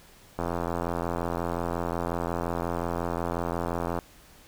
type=click train; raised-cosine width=1 ms; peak=-15 dBFS; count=309; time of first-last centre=0.39-3.988 s; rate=85.6 Hz; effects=pink hiss -54 dBFS RMS until 4.47 s